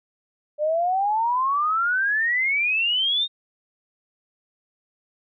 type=exponential sweep; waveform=sine; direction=up; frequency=587.3 to 3721 Hz; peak=-19 dBFS; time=0.58-3.28 s; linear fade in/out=50 ms; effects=none

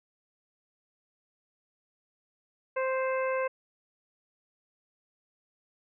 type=harmonic tone; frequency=523.3 Hz; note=C5; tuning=in tune; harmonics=1 / 2 / 3 / 4 / 5; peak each=-28 / -34 / -38 / -40 / -42 dBFS; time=2.76-3.48 s; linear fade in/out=10 ms; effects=none

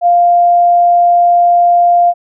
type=tone; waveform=sine; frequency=698.5 Hz; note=F5; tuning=in tune; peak=-5 dBFS; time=0.01-2.14 s; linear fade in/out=50 ms; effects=none

